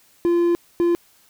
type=tone pair in turn; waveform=triangle; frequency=344.5 / 344.5 Hz; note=F4 / F4; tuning=-24 / -24 cents; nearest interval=unison; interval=0 cents; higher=neither; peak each=-13 dBFS; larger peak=neither; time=0.25-0.55 / 0.8-0.95 s; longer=first; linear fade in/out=0 ms; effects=white hiss -56 dBFS RMS until 1.29 s